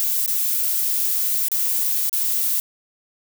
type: noise with dropouts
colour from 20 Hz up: violet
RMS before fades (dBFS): -21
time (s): 0-2.6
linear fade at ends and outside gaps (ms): 0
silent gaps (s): 0.261-0.278 / 1.484-1.517 / 2.095-2.129
effects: none